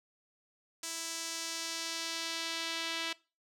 sawtooth tone with band-pass filter sweep, 329.6 Hz, E4, in tune, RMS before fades -38 dBFS, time 0.83-3.13 s, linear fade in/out 5 ms, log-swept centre 7100 to 3400 Hz, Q 1.4, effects noise-tail reverb RT60 0.3 s tail -21 dB re dry

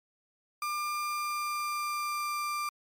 35% pulse tone with pitch glide, 1196 to 1186.4 Hz, D6 to D6, +31 to +17 cents, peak -29 dBFS, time 0.62-2.69 s, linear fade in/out 2 ms, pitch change -14 cents, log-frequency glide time 1.05-2.43 s, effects MP3 96 kbps

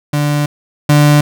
35% pulse tone pair in turn, 146.83 / 147.43 Hz, D3 / D3, 0 / +7 cents, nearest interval unison, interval 7 cents, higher second, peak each -10 / -4 dBFS, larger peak second, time 0.13-0.46 / 0.89-1.21 s, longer first, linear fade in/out 5 ms, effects none

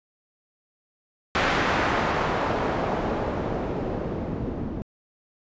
white noise with low-pass filter sweep, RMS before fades -26 dBFS, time 1.35-4.82 s, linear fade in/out 0 ms, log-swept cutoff 1800 to 280 Hz, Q 0.84, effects resampled to 16000 Hz

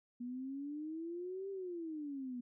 sine exponential two-way sweep, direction up then down, 240 to 396.1 to 240 Hz, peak -40 dBFS, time 0.2-2.41 s, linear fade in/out 10 ms, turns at 1.5 s, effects none

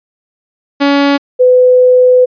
sawtooth / sine tone pair in turn, 282.2 / 502.8 Hz, C#4 / B4, +31 / +31 cents, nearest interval minor seventh, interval 1000 cents, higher second, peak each -3 dBFS, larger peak neither, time 0.8-1.18 / 1.39-2.26 s, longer second, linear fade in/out 20 ms, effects resampled to 11025 Hz

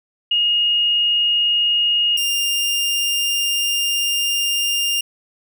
sine / sawtooth tone pair in turn, 2862 / 2803 Hz, F7 / F7, +42 / +6 cents, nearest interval unison, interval 36 cents, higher first, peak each -14 dBFS, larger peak neither, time 0.31-2.17 / 2.17-5.01 s, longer second, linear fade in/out 5 ms, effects none

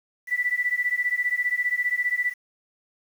sine beating tone pair, 1963 / 1978 Hz, B6 / B6, -11 / +2 cents, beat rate 15 Hz, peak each -25 dBFS, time 0.27-2.34 s, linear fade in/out 50 ms, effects 8-bit

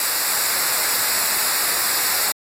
white noise with comb filter, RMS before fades -20 dBFS, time 0-2.32 s, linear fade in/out 2 ms, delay 0.32 ms, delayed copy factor -0.75, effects AAC 48 kbps

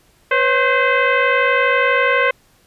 sine tone with frequency modulation, 493.9 Hz, B4, in tune, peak -12 dBFS, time 0.31-2.31 s, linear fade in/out 5 ms, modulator 520 Hz, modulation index 3.8, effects pink hiss -55 dBFS RMS until 2.66 s + resampled to 32000 Hz

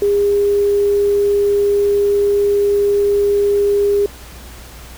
sine tone with quantisation, 405.8 Hz, G#4, 40 cents flat, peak -11 dBFS, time 0.02-4.06 s, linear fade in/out 2 ms, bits 6, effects added 60 Hz sine -36 dBFS peak until 4.97 s + pink hiss -38 dBFS RMS until 4.97 s

